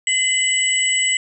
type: tone cluster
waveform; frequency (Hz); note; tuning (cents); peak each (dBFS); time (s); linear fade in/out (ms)
sine; 2040 / 2971 / 7870; C7 / F#7 / B8; -44 / +6 / -7; -20; 0.07-1.17; 2
effects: none